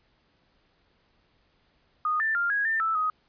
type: tone with pitch steps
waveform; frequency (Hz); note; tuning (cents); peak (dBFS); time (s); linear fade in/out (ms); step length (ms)
sine; 1235 / 1775 / 1397 / 1654 / 1793 / 1318 / 1255; D#6 / A6 / F6 / G#6 / A6 / E6 / D#6; -13 / +15 / 0 / -8 / +32 / -1 / +15; -23; 2.05-3.1; 2; 150
effects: pink hiss -67 dBFS RMS until 3.28 s + resampled to 11025 Hz